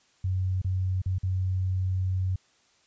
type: tone with dropouts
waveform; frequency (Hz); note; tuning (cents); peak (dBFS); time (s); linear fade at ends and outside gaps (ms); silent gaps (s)
sine; 93.2; F#2; +13; -24; 0.24-2.36; 5; 0.617-0.645 / 1.018-1.059 / 1.184-1.232
effects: white hiss -64 dBFS RMS until 2.86 s + resampled to 16000 Hz